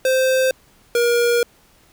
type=tone pair in turn; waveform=square; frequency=521 / 475.4 Hz; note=C5 / A#4; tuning=-7 / +34 cents; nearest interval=major second; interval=159 cents; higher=first; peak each=-15 dBFS; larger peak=neither; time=0.05-0.51 / 0.95-1.43 s; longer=second; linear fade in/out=2 ms; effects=pink hiss -54 dBFS RMS until 1.92 s